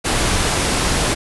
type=low-pass noise; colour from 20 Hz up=pink; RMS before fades=-18 dBFS; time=0.04-1.15 s; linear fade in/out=20 ms; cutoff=11000 Hz; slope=96 dB/octave; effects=none